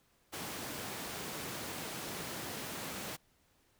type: high-pass noise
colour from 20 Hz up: pink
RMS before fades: -42 dBFS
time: 0.32-3.17 s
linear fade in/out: 20 ms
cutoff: 140 Hz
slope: 12 dB/octave
effects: pink hiss -71 dBFS RMS until 3.79 s